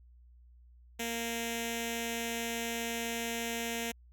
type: tone with notch filter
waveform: 5% pulse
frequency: 231.8 Hz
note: A#3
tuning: 10 cents flat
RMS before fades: -36 dBFS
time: 0.99-3.92 s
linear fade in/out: 10 ms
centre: 1200 Hz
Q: 0.77
effects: added 60 Hz sine -55 dBFS peak until 4.12 s